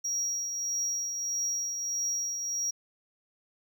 triangle tone with tremolo, 5670 Hz, F8, 25 cents sharp, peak -26 dBFS, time 0.04-2.71 s, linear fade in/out 10 ms, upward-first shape triangle, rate 1.6 Hz, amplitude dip 45%, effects none

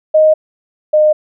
sine tone pair in turn, 622.3 / 611.3 Hz, D#5 / D#5, 0 / -31 cents, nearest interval unison, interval 31 cents, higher first, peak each -5 / -6 dBFS, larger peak first, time 0.14-0.34 / 0.93-1.13 s, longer neither, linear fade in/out 10 ms, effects none

